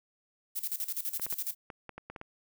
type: noise with tremolo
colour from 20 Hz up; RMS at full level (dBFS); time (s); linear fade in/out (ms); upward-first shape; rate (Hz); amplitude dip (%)
violet; -33; 0.55-1.55; 20; square; 12; 80
type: clicks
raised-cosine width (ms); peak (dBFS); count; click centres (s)
0.5; -27; 9; 1.197 / 1.265 / 1.326 / 1.702 / 1.893 / 1.98 / 2.1 / 2.162 / 2.214
effects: none